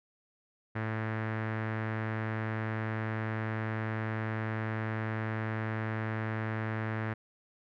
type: tone with low-pass filter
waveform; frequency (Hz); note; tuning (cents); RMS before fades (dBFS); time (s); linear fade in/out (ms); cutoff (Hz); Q
sawtooth; 110; A2; 0; -34; 0.75-7.14; 10; 1800; 2.9
effects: none